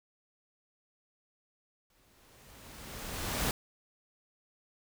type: noise with exponential growth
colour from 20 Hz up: pink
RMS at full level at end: -30 dBFS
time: 1.9-3.51 s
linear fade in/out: 2 ms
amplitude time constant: 350 ms
effects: none